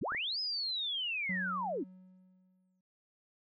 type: linear two-way sweep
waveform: sine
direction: up then down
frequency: 58.5 to 5130 to 222.8 Hz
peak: -33 dBFS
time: 0.01-1.84 s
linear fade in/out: 10 ms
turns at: 0.4 s
type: clicks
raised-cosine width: 1 ms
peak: -32 dBFS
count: 2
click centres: 0.121 / 0.148 s
type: tone with exponential decay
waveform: triangle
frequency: 185.2 Hz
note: F#3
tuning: 2 cents sharp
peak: -33 dBFS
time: 1.29-2.81 s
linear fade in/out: 5 ms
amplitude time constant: 330 ms
effects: none